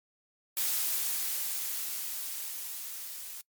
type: noise with level ramp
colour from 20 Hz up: blue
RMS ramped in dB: -29 to -42 dBFS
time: 0.57-3.41 s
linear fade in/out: 0 ms
effects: noise-tail reverb RT60 0.1 s tail -24 dB re dry + MP3 96 kbps